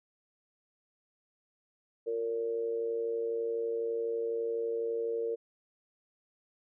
sine tone with amplitude modulation, 461 Hz, A#4, 19 cents flat, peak -27 dBFS, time 2.06-5.36 s, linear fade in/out 20 ms, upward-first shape sine, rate 112 Hz, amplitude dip 65%, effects none

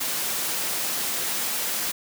white noise, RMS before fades -27 dBFS, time 0-1.92 s, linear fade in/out 10 ms, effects high-pass 150 Hz 12 dB/octave

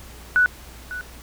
sine tone with echo, 1480 Hz, F#6, in tune, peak -13 dBFS, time 0.36-0.46 s, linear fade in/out 0 ms, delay 550 ms, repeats 1, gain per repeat -15 dB, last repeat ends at 1.01 s, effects added 60 Hz sine -43 dBFS peak until 1.22 s + pink hiss -44 dBFS RMS until 1.22 s

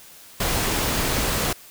pink noise, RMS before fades -23 dBFS, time 0.4-1.53 s, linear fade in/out 5 ms, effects white hiss -46 dBFS RMS until 1.7 s

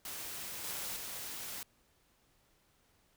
white noise with level steps, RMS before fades -43 / -40 / -43 dBFS, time 0.05-1.63 s, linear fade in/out 2 ms, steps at 0.64 / 0.96 s, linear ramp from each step 5 ms, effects pink hiss -71 dBFS RMS until 3.16 s

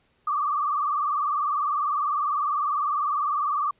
sine tone with vibrato, 1174.7 Hz, D6, in tune, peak -22 dBFS, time 0.27-3.71 s, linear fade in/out 5 ms, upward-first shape triangle, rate 20 Hz, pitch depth 120 cents each way, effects pink hiss -66 dBFS RMS until 3.79 s + resampled to 8000 Hz

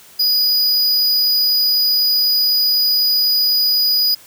square tone, 4932 Hz, D#8, 16 cents flat, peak -13 dBFS, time 0.19-4.15 s, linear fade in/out 10 ms, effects white hiss -44 dBFS RMS until 4.26 s

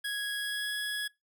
25% pulse tone with pitch glide, 1661.2 to 1676.6 Hz, G#6 to G#6, 0 to +16 cents, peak -28 dBFS, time 0.04-1.08 s, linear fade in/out 10 ms, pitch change +16 cents, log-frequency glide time 0.39-0.73 s, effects noise-tail reverb RT60 0.2 s tail -22 dB re dry

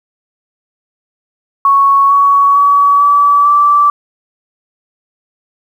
sine tone with pitch steps, 1108.7 / 1122.2 / 1135.9 / 1149.8 / 1163.8 Hz, C#6 / C#6 / C#6 / D6 / D6, 0 / +21 / +42 / -37 / -16 cents, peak -5 dBFS, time 1.65-3.9 s, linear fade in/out 2 ms, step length 450 ms, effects 7-bit

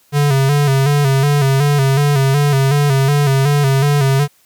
square tone with vibrato, 140 Hz, C#3, 18 cents sharp, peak -11 dBFS, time 0.12-4.28 s, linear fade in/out 50 ms, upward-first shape square, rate 2.7 Hz, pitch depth 60 cents each way, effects white hiss -54 dBFS RMS until 4.45 s

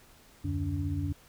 sine tone cluster, 74.3 / 90.8 / 146.8 / 286.3 Hz, D2 / F#2 / D3 / D4, +21 / -32 / 0 / -44 cents, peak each -39 / -31 / -37 / -35 dBFS, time 0.44-1.13 s, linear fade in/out 10 ms, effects pink hiss -58 dBFS RMS until 1.28 s

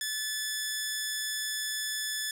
10% pulse tone with amplitude modulation, 1734 Hz, A6, 26 cents flat, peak -21 dBFS, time 0.01-2.31 s, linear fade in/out 2 ms, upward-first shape sine, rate 230 Hz, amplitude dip 25%, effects none

